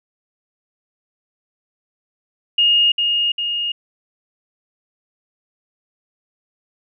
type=tone with echo; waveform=sine; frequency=2850 Hz; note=F7; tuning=34 cents sharp; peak=-11 dBFS; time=2.58-2.92 s; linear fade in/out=5 ms; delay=400 ms; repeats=2; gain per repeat=-4 dB; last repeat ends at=3.72 s; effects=none